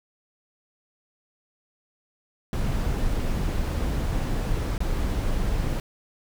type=noise with dropouts; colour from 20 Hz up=brown; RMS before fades=-25 dBFS; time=2.53-5.8 s; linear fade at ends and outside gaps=1 ms; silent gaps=4.78-4.804 s; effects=none